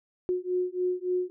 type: beating tone pair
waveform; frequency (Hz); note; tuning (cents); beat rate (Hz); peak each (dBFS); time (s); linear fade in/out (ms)
sine; 361.2 / 364.7; F#4 / F#4; -42 / -25; 3.5; -29; 0.29-1.3; 0
effects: none